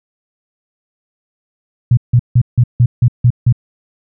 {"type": "tone bursts", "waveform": "sine", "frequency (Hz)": 121.1, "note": "B2", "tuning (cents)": -34, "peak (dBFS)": -5, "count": 8, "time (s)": [1.91, 3.526], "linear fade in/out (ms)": 5, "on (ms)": 62, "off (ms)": 160, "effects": []}